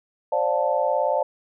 sine chord, D minor seventh, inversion third, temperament just, 528.6 / 587.3 / 704.8 / 881 Hz, C5 / D5 / F5 / A5, +18 / 0 / +16 / +2 cents, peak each -25 / -23 / -27 / -25 dBFS, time 0.32-1.23 s, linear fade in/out 5 ms, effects none

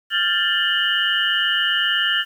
sine tone cluster, 1393 / 1595 / 1763 / 2878 / 3079 Hz, F6 / G6 / A6 / F#7 / G7, -5 / +30 / +3 / -49 / -32 cents, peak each -25 / -28 / -22 / -21 / -24 dBFS, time 0.1-2.25 s, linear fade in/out 50 ms, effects 8-bit

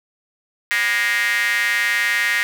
square tone with high-pass filter, 110 Hz, A2, in tune, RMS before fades -19 dBFS, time 0.71-2.43 s, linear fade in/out 0 ms, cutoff 1900 Hz, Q 6.7, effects none

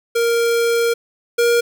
square tone pair in turn, 466.6 / 472.3 Hz, A#4 / A#4, +2 / +23 cents, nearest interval unison, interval 21 cents, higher second, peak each -15 / -13 dBFS, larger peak second, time 0.15-0.94 / 1.38-1.61 s, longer first, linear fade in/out 10 ms, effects 8-bit

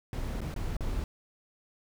brown noise with dropouts, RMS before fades -33 dBFS, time 0.13-1.04 s, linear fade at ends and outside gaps 1 ms, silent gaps 0.406-0.415 / 0.541-0.562 / 0.767-0.807 s, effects none

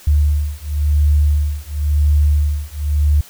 sine beating tone pair, 73.42 / 74.37 Hz, D2 / D2, 0 / +22 cents, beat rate 0.95 Hz, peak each -15 dBFS, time 0.07-3.21 s, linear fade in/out 5 ms, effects white hiss -42 dBFS RMS until 3.29 s

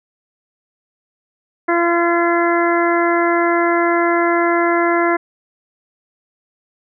harmonic tone, 342 Hz, F4, 36 cents flat, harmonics 1 / 2 / 3 / 4 / 5 / 6, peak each -16 / -19 / -21 / -22 / -23 / -24 dBFS, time 1.68-5.17 s, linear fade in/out 10 ms, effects none

